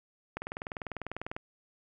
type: click train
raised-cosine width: 0.5 ms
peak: -21 dBFS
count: 21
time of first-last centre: 0.37-1.365 s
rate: 20.1 Hz
effects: none